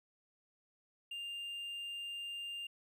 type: tone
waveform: triangle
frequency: 2800 Hz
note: F7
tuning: 4 cents sharp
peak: -39 dBFS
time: 1.11-2.67 s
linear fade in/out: 5 ms
effects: none